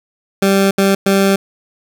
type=tone bursts at uneven times; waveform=20% pulse; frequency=195.6 Hz; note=G3; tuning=4 cents flat; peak=-5 dBFS; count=3; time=0.42-0.71 / 0.78-0.95 / 1.06-1.36 s; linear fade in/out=5 ms; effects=none